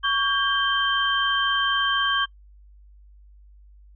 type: tone cluster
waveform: sine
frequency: 1124 / 1600 / 3133 Hz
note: C#6 / G6 / G7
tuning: +24 / +35 / -2 cents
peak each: -24 dBFS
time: 0.03-2.26 s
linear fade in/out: 20 ms
effects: noise-tail reverb RT60 0.1 s tail -24 dB re dry + added 50 Hz sine -47 dBFS peak until 3.95 s